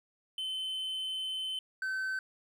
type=tone pair in turn; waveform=triangle; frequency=3062 / 1533.8 Hz; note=G7 / G6; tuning=-41 / -38 cents; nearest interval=octave; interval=1197 cents; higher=first; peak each=-32 / -30 dBFS; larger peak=second; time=0.38-1.59 / 1.82-2.19 s; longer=first; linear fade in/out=2 ms; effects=none